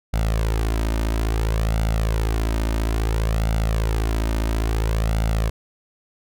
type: tone with flanger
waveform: sawtooth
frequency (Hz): 54.9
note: A1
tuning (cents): -3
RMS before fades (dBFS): -21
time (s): 0.13-5.5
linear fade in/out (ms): 10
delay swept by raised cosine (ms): 1.4 to 3.3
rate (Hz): 0.59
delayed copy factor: +0.6
effects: none